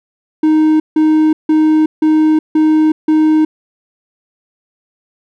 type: tone bursts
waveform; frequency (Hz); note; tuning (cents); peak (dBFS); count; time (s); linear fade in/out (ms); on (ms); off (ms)
triangle; 311.1; D#4; 0; -5; 6; 0.43-3.45; 5; 370; 160
effects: none